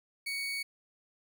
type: tone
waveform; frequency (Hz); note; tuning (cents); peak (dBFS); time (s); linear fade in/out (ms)
30% pulse; 2234; C#7; +13; -31; 0.26-0.63; 10
effects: none